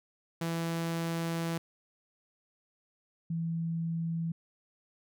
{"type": "tone pair in turn", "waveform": ["sawtooth", "sine"], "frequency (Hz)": [166.3, 165.5], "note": ["E3", "E3"], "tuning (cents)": [16, 7], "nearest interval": "unison", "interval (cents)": 9, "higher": "first", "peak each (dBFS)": [-27, -30], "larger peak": "first", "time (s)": [[0.41, 1.58], [3.3, 4.32]], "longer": "first", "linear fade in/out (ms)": 5, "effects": []}